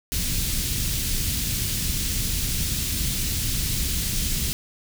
pink band-stop noise, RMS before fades -25 dBFS, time 0.12-4.53 s, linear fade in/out 0 ms, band 170 to 3600 Hz, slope 12 dB/octave, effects none

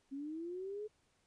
sine linear sweep, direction up, 267.4 to 431.9 Hz, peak -40 dBFS, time 0.11-0.88 s, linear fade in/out 20 ms, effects pink hiss -75 dBFS RMS until 1.26 s + resampled to 22050 Hz

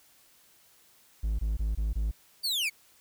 triangle tone bursts, 53.6 Hz, A1, 45 cents flat, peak -24 dBFS, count 5, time 1.23-2.114 s, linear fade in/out 10 ms, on 160 ms, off 21 ms
40% pulse linear sweep, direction down, 4699 to 2155 Hz, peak -26 dBFS, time 2.43-2.7 s, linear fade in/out 20 ms
effects white hiss -61 dBFS RMS until 3 s

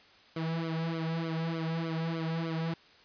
sawtooth tone with flanger, 163.5 Hz, E3, 14 cents flat, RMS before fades -33 dBFS, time 0.36-2.74 s, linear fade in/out 5 ms, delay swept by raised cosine 1.1 to 3.4 ms, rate 3.3 Hz, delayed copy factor -1, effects white hiss -58 dBFS RMS until 3.04 s + resampled to 11025 Hz

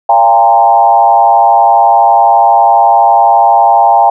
sine tone with frequency modulation, 803 Hz, G5, 41 cents sharp, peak -3 dBFS, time 0.09-4.1 s, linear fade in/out 5 ms, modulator 112 Hz, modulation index 1.2, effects none

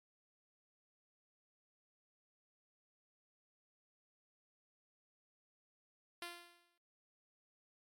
5% pulse tone with exponential decay, 346.5 Hz, F4, 14 cents flat, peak -31 dBFS, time 6.22-6.78 s, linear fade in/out 2 ms, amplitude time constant 120 ms, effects MP3 64 kbps

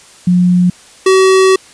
sine / square tone pair in turn, 179 / 379.3 Hz, F3 / F#4, +43 / +43 cents, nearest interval octave + minor second, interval 1300 cents, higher second, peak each -6 dBFS, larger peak neither, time 0.27-0.7 / 1.06-1.56 s, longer second, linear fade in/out 5 ms, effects white hiss -40 dBFS RMS until 1.73 s + resampled to 22050 Hz

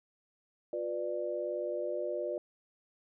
sine chord, B diminished, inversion second, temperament just, 355.6 / 493.9 / 592.7 Hz, F4 / B4 / D5, +31 / 0 / +16 cents, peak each -38 / -38 / -35 dBFS, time 0.73-2.38 s, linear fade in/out 2 ms, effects none

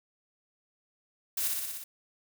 blue noise with echo, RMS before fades -31 dBFS, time 1.37-1.48 s, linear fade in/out 5 ms, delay 60 ms, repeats 6, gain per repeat -2 dB, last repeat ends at 1.84 s, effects none

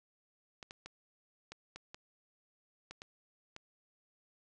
clicks, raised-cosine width 0.2 ms, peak -29 dBFS, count 9, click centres 0.628 / 0.709 / 0.86 / 1.52 / 1.76 / 1.945 / 2.91 / 3.019 / 3.564 s, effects resampled to 22050 Hz

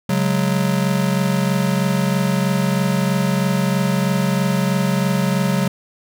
square chord, C# suspended fourth, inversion none, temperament just, 138.59 / 184.79 / 207.9 Hz, C#3 / F#3 / G#3, 0 / -2 / +2 cents, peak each -22 / -19 / -24 dBFS, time 0.09-5.68 s, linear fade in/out 5 ms, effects none

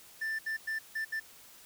triangle tone bursts at uneven times, 1774 Hz, A6, 14 cents sharp, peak -30 dBFS, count 5, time 0.21-0.39 / 0.46-0.57 / 0.67-0.79 / 0.95-1.05 / 1.12-1.2 s, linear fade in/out 10 ms, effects white hiss -55 dBFS RMS until 1.65 s

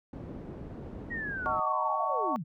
white low-pass noise, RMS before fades -42 dBFS, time 0.13-1.6 s, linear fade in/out 2 ms, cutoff 310 Hz, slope 12 dB/octave
sine linear sweep, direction down, 1910 to 131.5 Hz, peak -33 dBFS, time 1.1-2.44 s, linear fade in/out 20 ms
sine chord, D# half-diminished seventh, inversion none, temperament just, 622.3 / 746.7 / 896 / 1120.1 Hz, D#5 / F#5 / A5 / C#6, 0 / +16 / +31 / +18 cents, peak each -35 / -35 / -34 / -30 dBFS, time 1.46-2.36 s, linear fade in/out 0 ms
effects none

